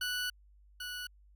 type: tone pair in turn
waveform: 20% pulse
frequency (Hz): 1480 / 1473.4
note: F#6 / F#6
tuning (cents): 0 / -8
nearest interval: unison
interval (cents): 8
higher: first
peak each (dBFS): -28 / -34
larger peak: first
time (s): 0.01-0.3 / 0.8-1.07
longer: first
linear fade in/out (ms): 5
effects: added 50 Hz sine -58 dBFS peak until 1.35 s